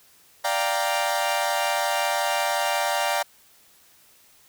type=chord; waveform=sawtooth; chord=G minor seventh; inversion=second; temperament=equal; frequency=587.3 / 698.5 / 784 / 932.3 Hz; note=D5 / F5 / G5 / Bb5; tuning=0 / 0 / 0 / 0 cents; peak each=-24 dBFS; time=0.44-3.23 s; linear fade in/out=10 ms; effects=white hiss -56 dBFS RMS until 4.48 s